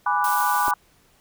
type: chord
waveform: sine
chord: G# half-diminished seventh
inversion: none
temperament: equal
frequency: 830.6 / 987.8 / 1174.7 / 1480 Hz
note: G#5 / B5 / D6 / F#6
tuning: 0 / 0 / 0 / 0 cents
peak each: -24 / -23 / -24 / -27 dBFS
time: 0.06-0.74 s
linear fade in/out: 5 ms
type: noise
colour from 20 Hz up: blue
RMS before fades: -31 dBFS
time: 0.24-0.71 s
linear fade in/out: 2 ms
type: clicks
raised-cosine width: 1 ms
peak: -18 dBFS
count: 2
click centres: 0.68 / 0.683 s
effects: pink hiss -59 dBFS RMS until 1.2 s

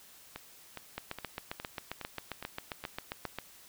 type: two click trains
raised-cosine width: 0.3 ms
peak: -20 / -24 dBFS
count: 19 / 8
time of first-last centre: 0.98-3.386 / 0.36-3.253 s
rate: 7.48 / 2.42 Hz
effects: white hiss -56 dBFS RMS until 3.68 s

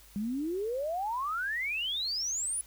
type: exponential sweep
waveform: sine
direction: up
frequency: 196 to 10210 Hz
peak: -30 dBFS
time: 0.16-2.61 s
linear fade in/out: 0 ms
effects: added 52 Hz sine -57 dBFS peak until 2.66 s + white hiss -57 dBFS RMS until 2.66 s

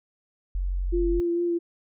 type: tone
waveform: sine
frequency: 45.63 Hz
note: F#1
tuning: 23 cents flat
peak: -24 dBFS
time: 0.55-1.2 s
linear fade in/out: 0 ms
type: tone with vibrato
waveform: sine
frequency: 344.5 Hz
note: F4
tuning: 24 cents flat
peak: -22 dBFS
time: 0.92-1.59 s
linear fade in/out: 20 ms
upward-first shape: sine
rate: 4.4 Hz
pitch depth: 18 cents each way
effects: none

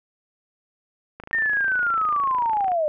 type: click train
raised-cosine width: 0.5 ms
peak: -22 dBFS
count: 42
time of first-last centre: 1.2-2.719 s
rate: 27 Hz
type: linear sweep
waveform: sine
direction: down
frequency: 1843 to 587.3 Hz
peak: -19 dBFS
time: 1.33-2.88 s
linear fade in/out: 0 ms
effects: none

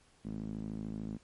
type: tone with band-pass filter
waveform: sawtooth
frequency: 53.5 Hz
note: A1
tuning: 48 cents flat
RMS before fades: -40 dBFS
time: 0.24-1.18 s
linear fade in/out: 20 ms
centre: 220 Hz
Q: 3.1
effects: pink hiss -66 dBFS RMS until 1.23 s + MP3 48 kbps

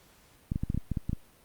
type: clicks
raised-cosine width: 5 ms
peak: -17 dBFS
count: 10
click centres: 0.519 / 0.559 / 0.635 / 0.701 / 0.746 / 0.776 / 0.917 / 0.972 / 1.095 / 1.131 s
effects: pink hiss -60 dBFS RMS until 1.44 s + Opus 48 kbps

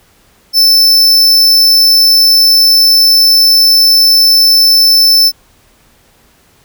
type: tone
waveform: 45% pulse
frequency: 5290 Hz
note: E8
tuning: 5 cents sharp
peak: -4 dBFS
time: 0.53-5.32 s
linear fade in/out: 50 ms
effects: pink hiss -48 dBFS RMS until 6.64 s

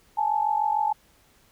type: tone pair together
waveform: sine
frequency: 833.3 / 880 Hz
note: G#5 / A5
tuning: +6 / 0 cents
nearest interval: minor second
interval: 94 cents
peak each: -24 dBFS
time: 0.17-0.93 s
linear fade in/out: 10 ms
effects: pink hiss -60 dBFS RMS until 1.51 s

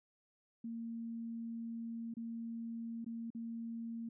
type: tone with dropouts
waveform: sine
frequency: 230 Hz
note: A#3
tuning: 23 cents flat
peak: -40 dBFS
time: 0.64-4.09 s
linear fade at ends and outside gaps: 5 ms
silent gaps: 2.14-2.168 / 3.046-3.062 / 3.304-3.348 s
effects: none

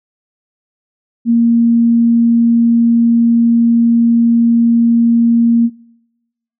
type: tone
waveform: sine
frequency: 233.1 Hz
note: A#3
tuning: in tune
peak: -7 dBFS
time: 1.25-5.7 s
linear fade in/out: 50 ms
effects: noise-tail reverb RT60 1.0 s tail -25 dB re dry

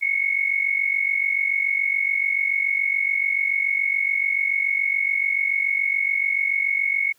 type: tone pair together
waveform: sine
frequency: 2174 / 2221 Hz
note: C#7 / C#7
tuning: -34 / +3 cents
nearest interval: unison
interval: 37 cents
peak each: -22 dBFS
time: 0.01-7.13 s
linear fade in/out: 20 ms
effects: white hiss -61 dBFS RMS until 7.18 s

